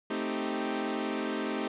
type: chord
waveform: sawtooth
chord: A half-diminished seventh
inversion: none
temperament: equal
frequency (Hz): 220 / 261.6 / 311.1 / 392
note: A3 / C4 / Eb4 / G4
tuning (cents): 0 / 0 / 0 / 0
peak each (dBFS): -32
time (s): 0.1-1.68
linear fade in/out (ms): 5
effects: resampled to 8000 Hz + 9-bit